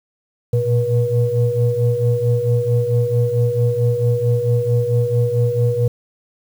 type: tone cluster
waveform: sine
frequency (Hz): 116.4 / 120.9 / 481.6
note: A#2 / B2 / B4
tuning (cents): -2 / -36 / -44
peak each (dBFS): -18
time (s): 0.53-5.88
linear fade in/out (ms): 5
effects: tanh soft clip ceiling -4 dBFS + 7-bit